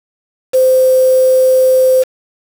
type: tone with quantisation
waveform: sine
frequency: 517 Hz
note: C5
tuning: 21 cents flat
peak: -6 dBFS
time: 0.53-2.04 s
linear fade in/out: 20 ms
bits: 4
effects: none

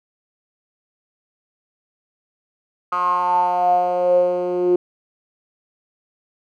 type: tone with band-pass filter sweep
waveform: 10% pulse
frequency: 178.8 Hz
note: F3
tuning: 41 cents sharp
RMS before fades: -18 dBFS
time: 2.92-4.76 s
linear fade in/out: 5 ms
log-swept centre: 1200 to 360 Hz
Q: 9.8
effects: none

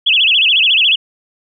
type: tone with vibrato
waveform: sine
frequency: 2960 Hz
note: F#7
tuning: in tune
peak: -8 dBFS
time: 0.06-0.96 s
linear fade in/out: 10 ms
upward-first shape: sine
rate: 14 Hz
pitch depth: 260 cents each way
effects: none

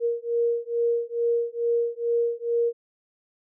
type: beating tone pair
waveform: sine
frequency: 468.5 / 470.8 Hz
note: A#4 / A#4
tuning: +9 / +17 cents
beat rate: 2.3 Hz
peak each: -25 dBFS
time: 0-2.73 s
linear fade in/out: 50 ms
effects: none

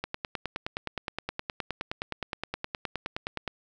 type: click train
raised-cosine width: 0.3 ms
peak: -15 dBFS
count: 34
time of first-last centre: 0.04-3.478 s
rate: 9.6 Hz
effects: none

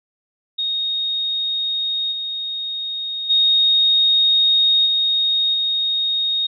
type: tone with level steps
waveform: sine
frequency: 3726 Hz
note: A#7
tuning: 2 cents flat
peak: -19 / -23 / -12 / -15 / -17 dBFS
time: 0.58-6.47 s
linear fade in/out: 10 ms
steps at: 2.11 / 3.29 / 4.85 / 5.53 s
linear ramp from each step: 20 ms
effects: none

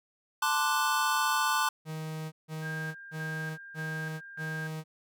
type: chord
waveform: square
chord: D dominant seventh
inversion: second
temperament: equal with one note detuned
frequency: 880 / 1040.5 / 1174.7 / 1480 Hz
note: A5 / C6 / D6 / F#6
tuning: 0 / -10 / 0 / 0 cents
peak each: -32 dBFS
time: 0.42-1.69 s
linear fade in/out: 5 ms
type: tone bursts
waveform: 45% pulse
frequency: 157.3 Hz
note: D#3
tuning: 19 cents sharp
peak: -35 dBFS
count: 5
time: 1.85-4.84 s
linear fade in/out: 50 ms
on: 470 ms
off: 160 ms
type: tone with tremolo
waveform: sine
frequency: 1600 Hz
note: G6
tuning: 35 cents sharp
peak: -36 dBFS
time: 2.61-4.71 s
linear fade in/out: 50 ms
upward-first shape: square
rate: 1.7 Hz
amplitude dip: 60%
effects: none

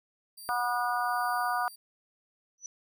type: tone with tremolo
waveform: 10% pulse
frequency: 4700 Hz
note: D8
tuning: 1 cent sharp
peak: -36 dBFS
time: 0.37-1.76 s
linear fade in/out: 10 ms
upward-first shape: sine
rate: 1.3 Hz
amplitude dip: 40%
type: harmonic tone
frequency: 243.2 Hz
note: B3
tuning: 26 cents flat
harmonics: 3 / 4 / 5 / 6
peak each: -31 / -33 / -32 / -34 dBFS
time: 0.49-1.68 s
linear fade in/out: 0 ms
type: tone with exponential growth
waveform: sine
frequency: 5950 Hz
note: F#8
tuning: 9 cents sharp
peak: -33 dBFS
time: 2.58-2.66 s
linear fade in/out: 1 ms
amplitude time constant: 16 ms
effects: none

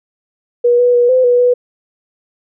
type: tone with pitch steps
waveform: sine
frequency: 482.1 / 489.9 / 483.5 / 512 / 488.4 / 492.2 Hz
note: B4 / B4 / B4 / C5 / B4 / B4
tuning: -42 / -14 / -37 / -38 / -19 / -6 cents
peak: -7 dBFS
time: 0.64-1.54 s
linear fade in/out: 10 ms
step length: 150 ms
effects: none

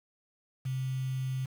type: tone with quantisation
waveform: sine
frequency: 130.81 Hz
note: C3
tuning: in tune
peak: -30 dBFS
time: 0.65-1.46 s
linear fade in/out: 10 ms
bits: 8
effects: none

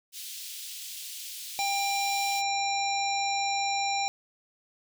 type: high-pass noise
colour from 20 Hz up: pink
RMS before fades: -40 dBFS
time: 0.12-2.43 s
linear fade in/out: 50 ms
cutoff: 3100 Hz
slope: 24 dB/octave
type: harmonic tone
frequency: 795 Hz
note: G5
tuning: 24 cents sharp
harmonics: 1 / 3 / 5 / 7 / 9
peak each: -28 / -33 / -35 / -36 / -38 dBFS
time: 1.59-4.08 s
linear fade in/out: 0 ms
effects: none

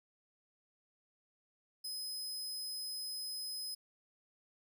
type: tone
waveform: sawtooth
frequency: 5060 Hz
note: D#8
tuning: 28 cents sharp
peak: -37 dBFS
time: 1.84-3.75 s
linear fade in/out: 10 ms
effects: none

